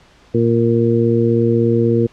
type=harmonic tone; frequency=116.4 Hz; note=A#2; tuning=2 cents flat; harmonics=1 / 2 / 3 / 4; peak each=-17 / -17 / -17 / -17 dBFS; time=0.34-2.07 s; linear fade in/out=10 ms; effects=pink hiss -49 dBFS RMS until 2.12 s + low-pass 5000 Hz 12 dB/octave